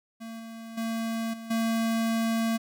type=tone with level steps; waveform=square; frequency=226.6 Hz; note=A#3; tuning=49 cents flat; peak=-38 / -40 / -29 / -39 / -25 dBFS; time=0.2-2.58 s; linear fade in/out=20 ms; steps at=0.39 / 0.77 / 1.33 / 1.5 s; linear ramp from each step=10 ms; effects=none